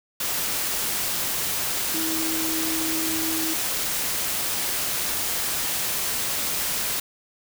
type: tone in noise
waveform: sine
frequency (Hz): 321.2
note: E4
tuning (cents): -45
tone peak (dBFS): -28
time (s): 1.94-3.54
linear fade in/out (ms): 5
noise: white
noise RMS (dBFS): -26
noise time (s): 0.2-7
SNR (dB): -5
effects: none